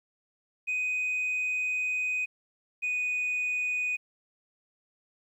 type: tone pair in turn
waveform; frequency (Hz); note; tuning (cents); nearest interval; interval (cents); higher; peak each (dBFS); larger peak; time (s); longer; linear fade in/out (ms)
sine; 2500 / 2483; D#7 / D#7; +8 / -4; unison; 12; first; -25; neither; 0.67-2.26 / 2.82-3.97; first; 20
effects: tanh soft clip ceiling -25 dBFS + 11-bit